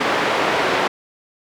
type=band-pass noise; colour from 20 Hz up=pink; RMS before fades=-19 dBFS; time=0-0.88 s; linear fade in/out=10 ms; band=360 to 2500 Hz; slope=12 dB/octave; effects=none